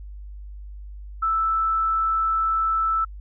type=tone; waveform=sine; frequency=1319 Hz; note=E6; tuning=1 cent sharp; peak=-19 dBFS; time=1.22-3.05 s; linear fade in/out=10 ms; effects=added 50 Hz sine -35 dBFS peak until 3.2 s